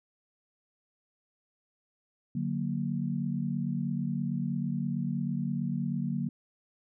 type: chord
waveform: sine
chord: D augmented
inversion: none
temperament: equal with one note detuned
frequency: 146.83 / 183.83 / 233.1 Hz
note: D3 / F#3 / A#3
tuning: 0 / -11 / 0 cents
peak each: -33 dBFS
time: 2.35-6.29 s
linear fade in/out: 5 ms
effects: none